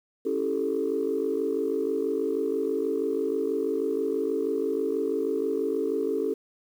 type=chord; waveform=sine; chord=A dominant seventh; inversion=first; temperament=equal with one note detuned; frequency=277.2 / 329.6 / 393.8 / 440 Hz; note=C#4 / E4 / G4 / A4; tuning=0 / 0 / +8 / 0 cents; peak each=-31 / -32 / -29 / -27 dBFS; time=0.25-6.34 s; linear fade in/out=10 ms; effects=tanh soft clip ceiling -16 dBFS + 9-bit